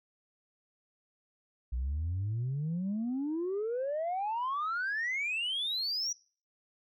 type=exponential sweep; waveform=sine; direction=up; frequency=58.4 to 5900 Hz; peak=-29 dBFS; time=1.72-6.13 s; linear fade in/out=10 ms; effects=noise-tail reverb RT60 0.4 s tail -23 dB re dry + tanh soft clip ceiling -28 dBFS